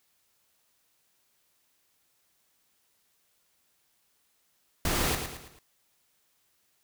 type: noise with echo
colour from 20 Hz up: pink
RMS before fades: -28 dBFS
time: 4.85-5.15 s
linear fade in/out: 2 ms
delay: 110 ms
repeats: 4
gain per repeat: -7 dB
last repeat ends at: 5.59 s
effects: white hiss -71 dBFS RMS until 6.83 s